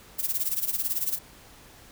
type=noise with tremolo; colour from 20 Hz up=violet; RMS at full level=-25 dBFS; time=0.18-1.19 s; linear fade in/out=20 ms; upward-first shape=sine; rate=18 Hz; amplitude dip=80%; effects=pink hiss -51 dBFS RMS until 1.91 s